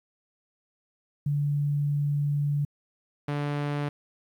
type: tone pair in turn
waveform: sine / sawtooth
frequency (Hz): 144.8 / 145.4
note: D3 / D3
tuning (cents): -24 / -17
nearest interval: unison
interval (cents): 7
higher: second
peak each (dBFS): -23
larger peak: neither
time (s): 1.26-2.65 / 3.28-3.89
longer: first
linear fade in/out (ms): 5
effects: low-pass 3000 Hz 12 dB/octave + 10-bit